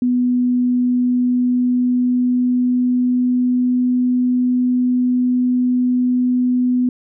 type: tone with pitch glide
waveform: sine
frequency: 247.5 to 249.4 Hz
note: B3 to B3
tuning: +4 to +17 cents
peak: -13 dBFS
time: 0.02-6.89 s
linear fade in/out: 2 ms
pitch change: +13 cents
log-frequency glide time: 0.72-4.01 s
effects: none